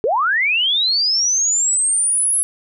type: linear sweep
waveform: sine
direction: up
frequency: 394.8 to 10980 Hz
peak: -14 dBFS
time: 0.04-2.43 s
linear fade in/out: 0 ms
effects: none